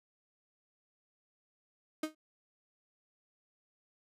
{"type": "tone with exponential decay", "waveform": "35% pulse", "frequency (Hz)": 311.1, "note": "D#4", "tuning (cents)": 0, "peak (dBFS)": -28, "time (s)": [2.03, 2.15], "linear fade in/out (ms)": 5, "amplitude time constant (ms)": 24, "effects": ["resampled to 32000 Hz"]}